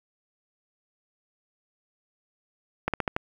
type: slowing click train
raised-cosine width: 0.5 ms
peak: -10 dBFS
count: 5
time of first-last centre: 2.88-3.165 s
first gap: 57 ms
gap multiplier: 1.15
effects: 8-bit